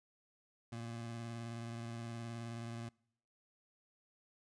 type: tone with vibrato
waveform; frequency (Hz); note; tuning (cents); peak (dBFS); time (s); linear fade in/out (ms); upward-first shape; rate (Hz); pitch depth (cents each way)
25% pulse; 116.3; A#2; -4; -39; 0.72-2.89; 5; sine; 19; 27
effects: noise-tail reverb RT60 0.7 s tail -26 dB re dry + resampled to 22050 Hz